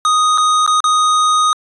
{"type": "tone with dropouts", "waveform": "square", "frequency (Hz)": 1244.5, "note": "D#6", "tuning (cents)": 0, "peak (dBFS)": -11, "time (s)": [0.05, 1.53], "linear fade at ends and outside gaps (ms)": 1, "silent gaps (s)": [[0.376, 0.381], [0.664, 0.676], [0.804, 0.841]], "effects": ["resampled to 22050 Hz"]}